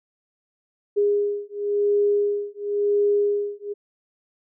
sine beating tone pair, 409.2 / 410.15 Hz, G#4 / G#4, -26 / -22 cents, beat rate 0.95 Hz, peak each -22 dBFS, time 0.96-3.74 s, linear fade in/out 20 ms, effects none

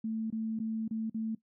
sine tone with dropouts, 221.8 Hz, A3, 14 cents sharp, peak -31 dBFS, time 0.04-1.35 s, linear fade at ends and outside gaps 5 ms, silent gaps 0.303-0.325 / 0.591-0.599 / 0.88-0.909 / 1.098-1.144 s, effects noise-tail reverb RT60 0.1 s tail -17 dB re dry

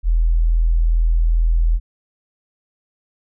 sine tone, 41.2 Hz, E1, in tune, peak -12 dBFS, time 0.03-1.8 s, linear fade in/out 50 ms, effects none

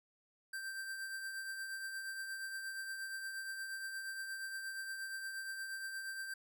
square tone with tremolo, 1568 Hz, G6, in tune, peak -40 dBFS, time 0.53-6.34 s, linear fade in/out 5 ms, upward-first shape triangle, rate 8.5 Hz, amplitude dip 45%, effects none

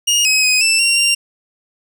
20% pulse tone with pitch steps, 2850 / 2544 / 2511 / 2655 / 2754 / 2775 Hz, F7 / D#7 / D#7 / E7 / F7 / F7, +34 / +38 / +15 / +12 / -25 / -12 cents, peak -6 dBFS, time 0.07-1.15 s, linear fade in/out 10 ms, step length 180 ms, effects none

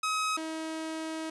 sawtooth tone pair in turn, 1272 / 319.1 Hz, D#6 / D#4, +38 / +44 cents, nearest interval 2 octaves, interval 2394 cents, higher first, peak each -24 / -30 dBFS, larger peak first, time 0.03-0.37 / 0.37-1.3 s, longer second, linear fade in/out 5 ms, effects resampled to 24000 Hz + 10-bit

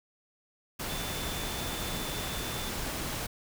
sine tone in noise, 3520 Hz, A7, in tune, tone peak -42 dBFS, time 0.89-2.7 s, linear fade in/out 10 ms, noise pink, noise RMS -35 dBFS, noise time 0.79-3.27 s, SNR -10 dB, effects none

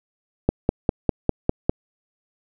click train, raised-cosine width 2 ms, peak -3 dBFS, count 7, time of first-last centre 0.49-1.695 s, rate 4.98 Hz, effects none

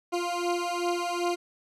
20% pulse beating tone pair, 348.3 / 350.9 Hz, F4 / F4, -5 / +8 cents, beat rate 2.6 Hz, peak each -25 dBFS, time 0.12-1.36 s, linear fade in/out 20 ms, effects low-pass 9000 Hz 12 dB/octave

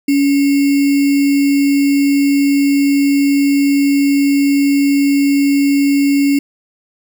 sine tone with sample-and-hold, 281.2 Hz, C#4, 25 cents sharp, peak -9 dBFS, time 0.08-6.39 s, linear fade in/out 5 ms, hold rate 2450 Hz, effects none

